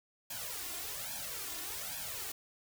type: noise with flanger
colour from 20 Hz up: white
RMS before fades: -41 dBFS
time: 0.3-2.32 s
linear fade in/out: 5 ms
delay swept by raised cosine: 1.2 to 2.9 ms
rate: 1.2 Hz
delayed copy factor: +1
effects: none